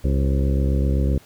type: harmonic tone with a mistuned harmonic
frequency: 67.8 Hz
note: C#2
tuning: 38 cents flat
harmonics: 1 / 2 / 3 / 4 / 5 / 6 / 7 / 8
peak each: -18 / -24 / -28 / -30 / -32 / -34 / -35 / -36 dBFS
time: 0.04-1.18 s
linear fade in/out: 5 ms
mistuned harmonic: 7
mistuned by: +70 cents
effects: pink hiss -51 dBFS RMS until 1.25 s